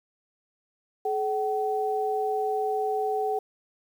sine tone pair together, 427.1 / 761 Hz, G#4 / F#5, +48 / +48 cents, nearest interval minor seventh, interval 1000 cents, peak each -27 dBFS, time 1.05-3.39 s, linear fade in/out 5 ms, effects 9-bit

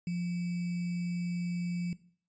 sine tone with sample-and-hold, 175.3 Hz, F3, 7 cents sharp, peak -30 dBFS, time 0.07-1.93 s, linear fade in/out 2 ms, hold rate 2450 Hz, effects noise-tail reverb RT60 0.5 s tail -18 dB re dry + resampled to 16000 Hz

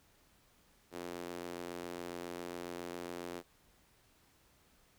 sawtooth tone with high-pass filter, 87.31 Hz, F2, in tune, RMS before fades -44 dBFS, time 0.91-3.43 s, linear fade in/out 50 ms, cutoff 340 Hz, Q 1.6, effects pink hiss -68 dBFS RMS until 4.98 s

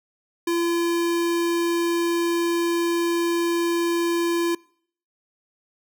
square tone, 340.6 Hz, F4, 43 cents flat, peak -21 dBFS, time 0.47-4.55 s, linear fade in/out 5 ms, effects noise-tail reverb RT60 0.6 s tail -25 dB re dry

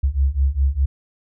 sine beating tone pair, 66 / 70.9 Hz, C2 / C#2, +16 / +40 cents, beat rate 4.9 Hz, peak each -19 / -18 dBFS, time 0.03-0.86 s, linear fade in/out 10 ms, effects none

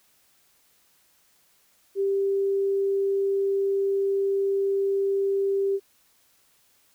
sine tone, 393.5 Hz, G4, 7 cents sharp, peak -21 dBFS, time 1.95-5.8 s, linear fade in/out 50 ms, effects white hiss -63 dBFS RMS until 6.94 s

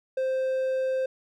triangle tone, 523 Hz, C5, 1 cent flat, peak -22 dBFS, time 0.17-1.06 s, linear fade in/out 5 ms, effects none

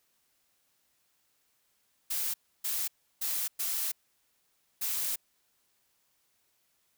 blue noise bursts at uneven times, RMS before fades -32 dBFS, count 5, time 2.1-2.34 / 2.64-2.88 / 3.21-3.48 / 3.59-3.92 / 4.81-5.16 s, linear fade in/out 10 ms, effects white hiss -73 dBFS RMS until 6.97 s

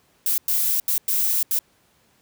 violet noise bursts at uneven times, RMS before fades -21 dBFS, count 5, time 0.26-0.38 / 0.48-0.8 / 0.88-0.98 / 1.08-1.43 / 1.51-1.59 s, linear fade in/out 2 ms, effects pink hiss -61 dBFS RMS until 2.21 s + high-pass 80 Hz 12 dB/octave

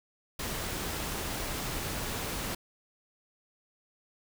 pink noise, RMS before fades -35 dBFS, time 0.39-2.55 s, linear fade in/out 5 ms, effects none

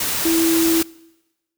sine tone in noise, 329.2 Hz, E4, 2 cents flat, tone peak -15 dBFS, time 0.25-0.82 s, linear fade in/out 5 ms, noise white, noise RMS -22 dBFS, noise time 0-0.83 s, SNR +4 dB, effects noise-tail reverb RT60 1.0 s tail -23 dB re dry

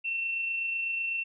sine tone with amplitude modulation, 2700 Hz, E7, 41 cents sharp, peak -27 dBFS, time 0.04-1.24 s, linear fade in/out 20 ms, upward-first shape sine, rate 28 Hz, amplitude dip 30%, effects none

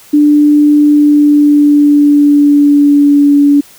sine tone with pitch glide, 295.3 to 286.6 Hz, D4 to D4, +10 to -42 cents, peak -3 dBFS, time 0.13-3.61 s, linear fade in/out 10 ms, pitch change -52 cents, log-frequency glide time 0.78-3.36 s, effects white hiss -39 dBFS RMS until 3.78 s

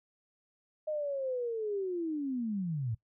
sine linear sweep, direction down, 622.3 to 103.83 Hz, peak -31 dBFS, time 0.87-2.95 s, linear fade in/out 10 ms, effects noise-tail reverb RT60 0.1 s tail -19 dB re dry

